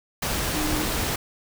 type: tone in noise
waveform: sine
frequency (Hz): 304.2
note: D#4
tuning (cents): -39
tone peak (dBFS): -28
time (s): 0.53-0.84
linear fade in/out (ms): 5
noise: pink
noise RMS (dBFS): -26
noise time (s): 0.22-1.16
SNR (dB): -5
effects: none